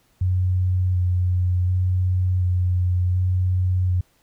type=tone with vibrato; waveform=sine; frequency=90.9 Hz; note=F#2; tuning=30 cents flat; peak=-17 dBFS; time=0.21-4.01 s; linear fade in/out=5 ms; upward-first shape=square; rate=0.68 Hz; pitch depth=14 cents each way; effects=pink hiss -62 dBFS RMS until 4.22 s